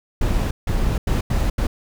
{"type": "noise bursts at uneven times", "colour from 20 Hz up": "brown", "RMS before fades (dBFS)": -19, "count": 5, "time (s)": [[0.21, 0.51], [0.67, 0.98], [1.07, 1.21], [1.3, 1.5], [1.58, 1.67]], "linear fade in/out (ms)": 5, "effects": []}